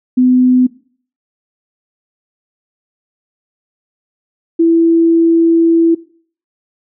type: tone pair in turn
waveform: sine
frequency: 252.7 / 331.9 Hz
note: B3 / E4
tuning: +40 / +12 cents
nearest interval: perfect fourth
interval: 472 cents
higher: second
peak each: -6 dBFS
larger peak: neither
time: 0.17-0.67 / 4.59-5.95 s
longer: second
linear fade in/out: 10 ms
effects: noise-tail reverb RT60 0.5 s tail -20 dB re dry